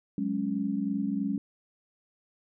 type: chord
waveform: sine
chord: F# suspended second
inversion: none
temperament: just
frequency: 185 / 208.1 / 277.5 Hz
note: F#3 / G#3 / C#4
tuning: 0 / +4 / +2 cents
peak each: -34 / -30 / -31 dBFS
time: 0.18-1.38 s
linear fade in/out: 2 ms
effects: none